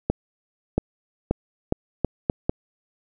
accelerating click train, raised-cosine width 2 ms, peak -6 dBFS, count 7, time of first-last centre 0.1-2.495 s, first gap 680 ms, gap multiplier 0.78, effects none

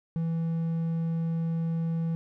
triangle tone, 164.81 Hz, E3, in tune, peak -24 dBFS, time 0.16-2.15 s, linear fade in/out 0 ms, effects none

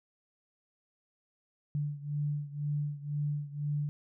sine beating tone pair, 146 / 148 Hz, D3 / D3, -10 / +14 cents, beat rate 2 Hz, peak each -33 / -36 dBFS, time 1.75-3.89 s, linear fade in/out 0 ms, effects none

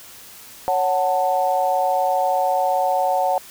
sine chord, F# minor, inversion second, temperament just, 555 / 740 / 888 Hz, C#5 / F#5 / A5, +2 / 0 / +16 cents, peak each -22 / -19 / -23 dBFS, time 0.68-3.38 s, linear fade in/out 0 ms, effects white hiss -42 dBFS RMS until 3.5 s

